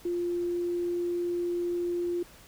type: tone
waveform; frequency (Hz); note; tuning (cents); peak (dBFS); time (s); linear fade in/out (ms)
sine; 349.2; F4; 0; -27; 0.05-2.23; 5
effects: pink hiss -53 dBFS RMS until 2.47 s